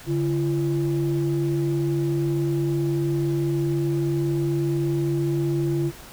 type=tone pair together; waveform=sine; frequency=142.95 / 340 Hz; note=D3 / F4; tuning=-46 / -46 cents; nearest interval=octave + minor third; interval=1500 cents; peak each=-22 dBFS; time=0.06-5.92 s; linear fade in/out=50 ms; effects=tanh soft clip ceiling -15 dBFS + pink hiss -43 dBFS RMS until 6.12 s